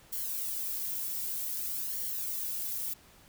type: noise with flanger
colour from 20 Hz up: violet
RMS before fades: -35 dBFS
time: 0.12-2.94 s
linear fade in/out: 10 ms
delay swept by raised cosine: 0.79 to 2.49 ms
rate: 0.53 Hz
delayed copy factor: -0.7
effects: pink hiss -58 dBFS RMS until 3.28 s